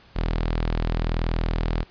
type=tone; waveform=sawtooth; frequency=40.78 Hz; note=E1; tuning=18 cents flat; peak=-18 dBFS; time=0.15-1.84 s; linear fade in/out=20 ms; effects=pink hiss -53 dBFS RMS until 1.9 s + resampled to 11025 Hz